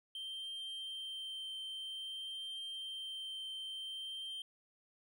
triangle tone with vibrato, 3136 Hz, G7, in tune, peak -40 dBFS, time 0.15-4.42 s, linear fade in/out 2 ms, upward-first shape triangle, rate 0.52 Hz, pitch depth 10 cents each way, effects none

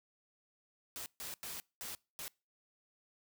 white noise bursts at uneven times, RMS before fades -44 dBFS, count 5, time 0.96-1.06 / 1.2-1.34 / 1.43-1.6 / 1.81-1.95 / 2.19-2.28 s, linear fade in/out 0 ms, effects noise-tail reverb RT60 0.3 s tail -25 dB re dry

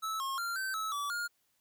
square tone with pitch steps, 1306 / 1079 / 1385 / 1545 / 1301 / 1150 / 1419 Hz, E6 / C#6 / F6 / G6 / E6 / D6 / F6, -17 / -47 / -15 / -26 / -23 / -37 / +27 cents, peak -34 dBFS, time 0.02-1.28 s, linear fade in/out 20 ms, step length 180 ms, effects white hiss -75 dBFS RMS until 1.6 s

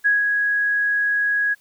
sine tone with ADSR envelope, 1661.2 Hz, G#6, in tune, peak -13 dBFS, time 0.04-1.55 s, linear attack 22 ms, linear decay 160 ms, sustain -4 dB, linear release 24 ms, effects white hiss -58 dBFS RMS until 1.6 s

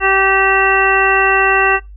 harmonic tone, 387 Hz, G4, 22 cents flat, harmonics 1 / 2 / 3 / 4 / 5 / 7, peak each -17 / -17 / -17 / -17 / -17 / -17 dBFS, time 0-1.8 s, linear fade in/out 50 ms, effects noise-tail reverb RT60 0.2 s tail -20 dB re dry + added 50 Hz sine -32 dBFS peak until 1.96 s

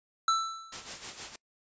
square tone with exponential decay, 1327 Hz, E6, 11 cents sharp, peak -22 dBFS, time 0.28-0.88 s, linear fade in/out 2 ms, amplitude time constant 130 ms
white noise with tremolo, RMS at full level -38 dBFS, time 0.72-1.36 s, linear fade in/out 5 ms, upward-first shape sine, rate 6.4 Hz, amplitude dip 65%
effects noise-tail reverb RT60 0.1 s tail -24 dB re dry + resampled to 16000 Hz

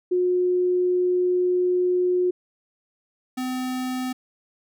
sine / square tone pair in turn, 361 / 255.3 Hz, F#4 / C4, -43 / -42 cents, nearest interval tritone, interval 599 cents, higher first, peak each -18 / -26 dBFS, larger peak first, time 0.11-2.31 / 3.37-4.13 s, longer first, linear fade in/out 10 ms, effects none

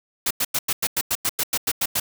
white noise bursts, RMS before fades -22 dBFS, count 13, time 0.26-1.999 s, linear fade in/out 5 ms, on 47 ms, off 94 ms, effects none

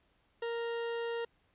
40% pulse tone, 466.2 Hz, A#4, in tune, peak -33 dBFS, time 0.42-1.25 s, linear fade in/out 5 ms, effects pink hiss -72 dBFS RMS until 1.54 s + resampled to 8000 Hz

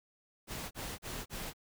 pink noise bursts, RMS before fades -41 dBFS, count 4, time 0.47-1.535 s, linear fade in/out 50 ms, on 240 ms, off 35 ms, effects none

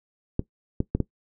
clicks, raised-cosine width 3 ms, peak -10 dBFS, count 4, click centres 0.394 / 0.804 / 0.95 / 1.003 s, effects noise-tail reverb RT60 0.1 s tail -18 dB re dry

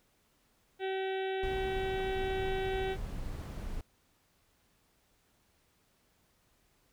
harmonic tone, 381.9 Hz, G4, 45 cents flat, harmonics 1 / 2 / 4 / 5 / 6 / 7 / 8 / 9 / 10, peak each -33 / -39 / -45 / -47 / -49 / -50 / -51 / -52 / -53 dBFS, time 0.79-2.97 s, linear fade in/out 50 ms
brown noise, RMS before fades -39 dBFS, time 1.43-3.81 s, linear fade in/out 2 ms
effects pink hiss -71 dBFS RMS until 6.92 s

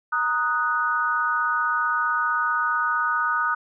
sine chord, D# minor, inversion second, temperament equal, 932.3 / 1244.5 / 1480 Hz, A#5 / D#6 / F#6, 0 / 0 / 0 cents, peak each -29 / -23 / -24 dBFS, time 0.12-3.55 s, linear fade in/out 10 ms, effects none

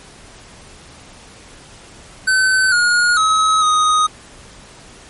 square tone with pitch steps, 1526 / 1436 / 1279 / 1248 Hz, G6 / F6 / D#6 / D#6, -47 / +48 / +47 / +5 cents, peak -12 dBFS, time 2.27-4.07 s, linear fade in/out 10 ms, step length 450 ms, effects pink hiss -41 dBFS RMS until 5.09 s + MP3 48 kbps

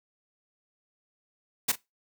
white noise with echo, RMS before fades -24 dBFS, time 1.68-1.72 s, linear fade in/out 10 ms, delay 39 ms, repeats 1, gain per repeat -15 dB, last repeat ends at 1.759 s, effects noise-tail reverb RT60 0.2 s tail -20 dB re dry

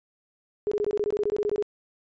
sine tone bursts, 415.3 Hz, G#4, in tune, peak -22 dBFS, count 15, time 0.67-1.625 s, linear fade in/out 0 ms, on 45 ms, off 20 ms, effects resampled to 16000 Hz

